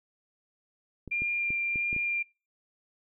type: clicks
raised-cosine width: 3 ms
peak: -27 dBFS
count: 6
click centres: 1.077 / 1.22 / 1.505 / 1.758 / 1.929 / 1.964 s
type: tone with vibrato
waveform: sine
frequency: 2391 Hz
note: D7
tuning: 30 cents sharp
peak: -27 dBFS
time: 1.11-2.23 s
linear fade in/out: 10 ms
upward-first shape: sine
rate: 1.5 Hz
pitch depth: 8 cents each way
effects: noise-tail reverb RT60 0.3 s tail -25 dB re dry